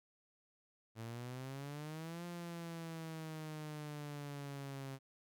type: exponential two-way sweep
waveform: sawtooth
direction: up then down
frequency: 110.7 to 174.61 to 134.2 Hz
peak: -40 dBFS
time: 0.95-4.99 s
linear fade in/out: 50 ms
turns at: 2.25 s
effects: none